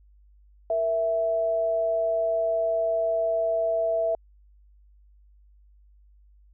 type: tone pair together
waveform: sine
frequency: 466.2 / 659.3 Hz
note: A#4 / E5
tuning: 0 / 0 cents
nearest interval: tritone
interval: 600 cents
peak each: -32 / -22 dBFS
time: 0.7-4.15 s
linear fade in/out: 2 ms
effects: added 50 Hz sine -53 dBFS peak until 6.53 s